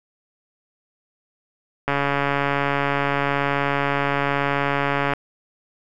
click train, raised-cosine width 0.5 ms, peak -6 dBFS, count 460, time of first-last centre 1.88-5.135 s, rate 141 Hz, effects none

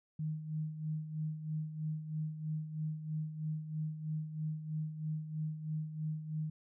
sine tone with tremolo, 155.2 Hz, D#3, 4 cents flat, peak -33 dBFS, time 0.19-6.5 s, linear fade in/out 5 ms, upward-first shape sine, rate 3.1 Hz, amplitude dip 65%, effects none

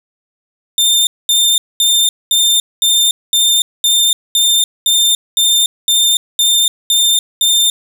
sawtooth tone bursts, 3606 Hz, A7, 42 cents sharp, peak -6 dBFS, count 14, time 0.78-7.7 s, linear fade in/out 2 ms, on 290 ms, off 220 ms, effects none

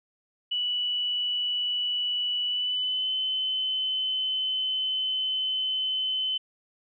sine tone with pitch glide, 2954 to 3046 Hz, F#7 to F#7, -3 to +50 cents, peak -25 dBFS, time 0.51-6.38 s, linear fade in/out 10 ms, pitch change +53 cents, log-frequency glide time 2.46-3.12 s, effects none

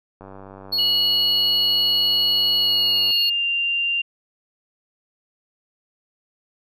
click train, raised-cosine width 1 ms, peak -26 dBFS, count 282, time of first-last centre 0.21-3.107 s, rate 97 Hz
triangle tone, 4352 Hz, C#8, 33 cents flat, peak -18 dBFS, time 0.72-3.3 s, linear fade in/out 10 ms
sine tone with pitch glide, 2915 to 2785 Hz, F#7 to F7, -26 to -5 cents, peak -19 dBFS, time 0.78-4.02 s, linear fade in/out 10 ms, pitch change -79 cents, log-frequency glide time 2.59-3.47 s
effects none

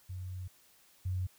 sine tone pair in turn, 92 / 92 Hz, F#2 / F#2, -9 / -9 cents, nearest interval unison, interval 0 cents, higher neither, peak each -38 / -31 dBFS, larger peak second, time 0.09-0.48 / 1.05-1.27 s, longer first, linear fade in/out 10 ms, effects white hiss -64 dBFS RMS until 1.38 s

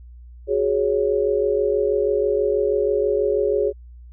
sine chord, F# suspended second, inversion none, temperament just, 370 / 416.2 / 555 Hz, F#4 / G#4 / C#5, 0 / +4 / +2 cents, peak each -24 / -19 / -23 dBFS, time 0.47-3.73 s, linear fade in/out 50 ms, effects added 60 Hz sine -39 dBFS peak until 4.12 s

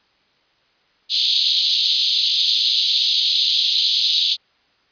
white band-pass noise, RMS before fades -18 dBFS, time 1.09-4.37 s, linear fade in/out 50 ms, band 3400 to 4400 Hz, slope 48 dB/octave, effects white hiss -60 dBFS RMS until 4.91 s + resampled to 11025 Hz

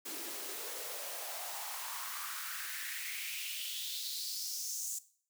white noise with high-pass filter sweep, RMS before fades -41 dBFS, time 0.05-4.99 s, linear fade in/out 10 ms, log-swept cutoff 290 to 7200 Hz, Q 3.9, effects noise-tail reverb RT60 0.5 s tail -17 dB re dry

